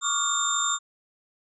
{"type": "tone cluster", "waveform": "sine", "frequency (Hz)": [1138, 1190, 1403, 3643, 7280], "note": ["C#6", "D6", "F6", "A#7", "A#8"], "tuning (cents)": [45, 22, 8, -41, -42], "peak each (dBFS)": [-30, -31, -32, -30, -26], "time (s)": [0.01, 0.79], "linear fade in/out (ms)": 50, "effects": []}